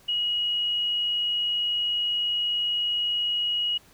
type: tone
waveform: sine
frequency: 2900 Hz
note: F#7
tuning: 35 cents flat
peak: -23 dBFS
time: 0.08-3.78 s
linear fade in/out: 10 ms
effects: pink hiss -56 dBFS RMS until 3.93 s